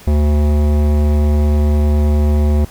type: tone with hard clipping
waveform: sine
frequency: 74.2 Hz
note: D2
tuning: 18 cents sharp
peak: -12 dBFS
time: 0.07-2.65 s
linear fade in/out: 5 ms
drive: 16 dB
effects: pink hiss -40 dBFS RMS until 2.7 s